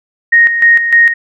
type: tone with tremolo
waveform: sine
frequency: 1864.7 Hz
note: A#6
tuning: in tune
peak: -3 dBFS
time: 0.32-1.14 s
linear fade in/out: 10 ms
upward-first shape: square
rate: 3.3 Hz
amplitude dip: 60%
effects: none